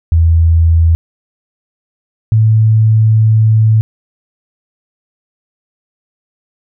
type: tone pair in turn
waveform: sine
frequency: 82.41 / 110 Hz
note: E2 / A2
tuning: 0 / 0 cents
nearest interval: perfect fourth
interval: 500 cents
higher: second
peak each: -5 dBFS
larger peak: neither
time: 0.12-0.95 / 2.32-3.81 s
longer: second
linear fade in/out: 0 ms
effects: none